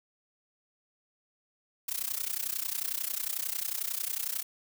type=noise with amplitude modulation; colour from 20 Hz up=blue; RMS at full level=-30 dBFS; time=1.88-4.43 s; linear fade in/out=10 ms; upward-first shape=sine; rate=31.1 Hz; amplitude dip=90%; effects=none